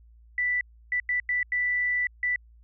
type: tone bursts at uneven times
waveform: sine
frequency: 1975.5 Hz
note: B6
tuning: in tune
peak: -23 dBFS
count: 6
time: 0.38-0.61 / 0.92-1 / 1.09-1.2 / 1.29-1.43 / 1.52-2.07 / 2.23-2.36 s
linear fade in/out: 2 ms
effects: added 57 Hz sine -51 dBFS peak until 2.63 s